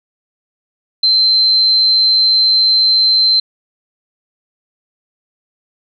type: tone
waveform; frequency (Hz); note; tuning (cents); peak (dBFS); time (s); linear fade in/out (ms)
sine; 4103; C8; -35; -8; 1.03-3.4; 5
effects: none